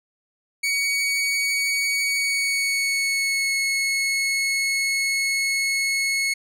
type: tone with pitch glide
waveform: sawtooth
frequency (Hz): 2247 to 2188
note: C#7 to C#7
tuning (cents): +23 to -23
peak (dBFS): -17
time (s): 0.63-6.34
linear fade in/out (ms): 10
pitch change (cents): -46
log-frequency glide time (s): 2.13-3.56
effects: low-pass 12000 Hz 12 dB/octave